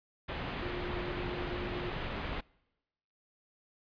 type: low-pass noise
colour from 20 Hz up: pink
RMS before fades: -38 dBFS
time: 0.28-2.41 s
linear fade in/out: 10 ms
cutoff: 3400 Hz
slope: 24 dB/octave
type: tone with tremolo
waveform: triangle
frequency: 355.8 Hz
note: F4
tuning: 32 cents sharp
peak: -36 dBFS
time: 0.62-1.92 s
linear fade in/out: 5 ms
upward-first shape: square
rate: 9 Hz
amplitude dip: 35%
effects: noise-tail reverb RT60 1.0 s tail -26 dB re dry + resampled to 11025 Hz